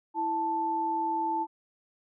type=tone pair together; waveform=sine; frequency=329.6 / 880 Hz; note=E4 / A5; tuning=0 / 0 cents; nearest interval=octave + perfect fourth; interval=1700 cents; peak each=-34 / -27 dBFS; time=0.14-1.47 s; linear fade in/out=50 ms; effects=none